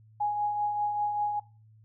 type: tone with tremolo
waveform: sine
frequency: 830.6 Hz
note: G#5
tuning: in tune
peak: -24 dBFS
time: 0.2-1.4 s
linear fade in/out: 10 ms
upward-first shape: triangle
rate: 5.1 Hz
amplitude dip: 45%
effects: noise-tail reverb RT60 0.3 s tail -18 dB re dry + added 109 Hz sine -54 dBFS peak until 1.84 s